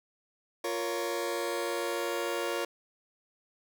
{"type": "chord", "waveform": "sawtooth", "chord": "Bb minor", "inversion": "second", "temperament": "just", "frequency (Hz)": [349.6, 466.2, 559.4], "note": ["F4", "Bb4", "Db5"], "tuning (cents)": [2, 0, 16], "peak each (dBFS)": -31, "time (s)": [0.64, 2.65], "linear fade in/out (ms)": 5, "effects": []}